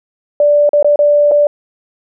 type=tone with dropouts; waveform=sine; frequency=586 Hz; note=D5; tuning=4 cents flat; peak=-6 dBFS; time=0.4-1.47 s; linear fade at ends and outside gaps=2 ms; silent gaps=0.692-0.732 / 0.827-0.845 / 0.959-0.99 / 1.313-1.317 s; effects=none